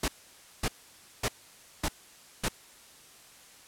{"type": "noise bursts", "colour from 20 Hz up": "pink", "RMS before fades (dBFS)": -28, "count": 5, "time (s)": [0.03, 2.485], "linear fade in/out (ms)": 5, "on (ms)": 51, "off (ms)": 550, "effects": ["white hiss -54 dBFS RMS until 3.67 s", "low-pass 11000 Hz 12 dB/octave"]}